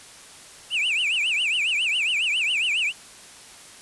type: tone with vibrato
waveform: triangle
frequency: 2637 Hz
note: E7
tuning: in tune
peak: -19 dBFS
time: 0.7-2.93 s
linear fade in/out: 50 ms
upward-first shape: triangle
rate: 7.3 Hz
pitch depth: 270 cents each way
effects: white hiss -45 dBFS RMS until 3.81 s + resampled to 24000 Hz